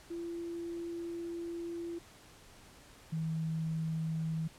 sine tone pair in turn, 340 / 160.46 Hz, F4 / E3, -46 / -46 cents, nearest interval octave + minor second, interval 1300 cents, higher first, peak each -37 / -32 dBFS, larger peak second, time 0.1-1.99 / 3.12-4.48 s, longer first, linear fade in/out 10 ms, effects pink hiss -57 dBFS RMS until 4.58 s + low-pass 11000 Hz 12 dB/octave

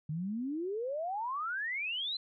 sine exponential sweep, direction up, 146.83 to 4146 Hz, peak -33 dBFS, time 0.09-2.17 s, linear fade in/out 5 ms, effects none

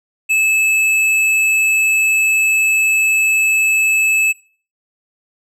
sine tone with hard clipping, 2608 Hz, E7, 19 cents flat, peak -13 dBFS, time 0.29-4.33 s, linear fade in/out 20 ms, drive 8 dB, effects noise-tail reverb RT60 0.4 s tail -18 dB re dry

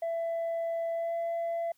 sine tone with pitch glide, 667 to 674 Hz, E5 to E5, +20 to +38 cents, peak -27 dBFS, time 0.02-1.72 s, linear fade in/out 5 ms, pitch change +18 cents, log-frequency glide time 0.93-1.16 s, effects tanh soft clip ceiling -28 dBFS + white hiss -70 dBFS RMS until 1.77 s

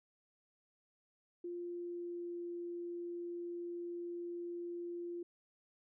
sine tone with pitch glide, 349.2 to 346.6 Hz, F4 to F4, 0 to -13 cents, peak -40 dBFS, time 1.44-5.23 s, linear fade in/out 5 ms, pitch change -13 cents, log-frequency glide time 1.6-2.44 s, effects none

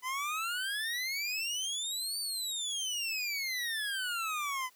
25% pulse exponential two-way sweep, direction up then down, 999 to 4611 to 999 Hz, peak -29 dBFS, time 0.02-4.7 s, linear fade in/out 50 ms, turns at 2.19 s, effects white hiss -64 dBFS RMS until 4.75 s + high-pass 150 Hz 12 dB/octave

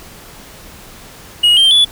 triangle tone with pitch steps, 2891 / 3153 / 3438 Hz, F#7 / G7 / A7, -41 / +9 / -41 cents, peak -5 dBFS, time 1.43-1.85 s, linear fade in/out 10 ms, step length 140 ms, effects pink hiss -37 dBFS RMS until 1.91 s

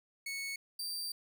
sawtooth tone pair in turn, 2210 / 4683 Hz, C#7 / D8, -6 / -6 cents, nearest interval octave + minor second, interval 1300 cents, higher second, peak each -34 / -34 dBFS, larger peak neither, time 0.26-0.56 / 0.79-1.12 s, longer second, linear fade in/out 5 ms, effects none

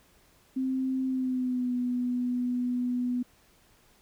sine tone with pitch glide, 261.7 to 247 Hz, C4 to B3, 0 to 0 cents, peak -26 dBFS, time 0.56-3.23 s, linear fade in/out 10 ms, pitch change -100 cents, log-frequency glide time 1.06-1.73 s, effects pink hiss -62 dBFS RMS until 4.01 s

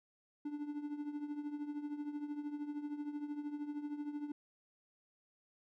triangle tone with tremolo, 293.7 Hz, D4, in tune, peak -34 dBFS, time 0.45-4.32 s, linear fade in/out 5 ms, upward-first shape triangle, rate 13 Hz, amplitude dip 75%, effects none

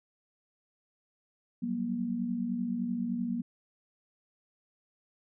sine tone cluster, 184.8 / 194.8 / 238.1 Hz, F#3 / G3 / A#3, -2 / -11 / +37 cents, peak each -37 / -38 / -31 dBFS, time 1.62-3.42 s, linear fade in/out 10 ms, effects none

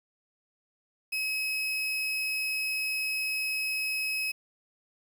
35% pulse tone, 2558 Hz, D#7, 47 cents sharp, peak -27 dBFS, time 1.12-4.32 s, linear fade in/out 10 ms, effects 9-bit

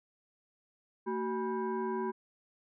sine tone with frequency modulation, 376.5 Hz, F#4, 30 cents sharp, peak -31 dBFS, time 1.06-2.12 s, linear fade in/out 20 ms, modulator 602 Hz, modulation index 1.1, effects none

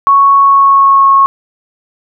sine tone with pitch glide, 1108.7 to 1095.3 Hz, C#6 to C#6, 0 to -21 cents, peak -3 dBFS, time 0.07-1.26 s, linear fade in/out 0 ms, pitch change -21 cents, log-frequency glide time 0.37-1.07 s, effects none

